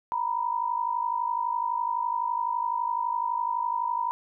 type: tone pair together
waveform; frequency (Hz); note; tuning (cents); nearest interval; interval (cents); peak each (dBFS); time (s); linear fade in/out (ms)
sine; 935.9 / 987.8; A#5 / B5; +7 / 0; minor second; 93; -28; 0.12-4.11; 0
effects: none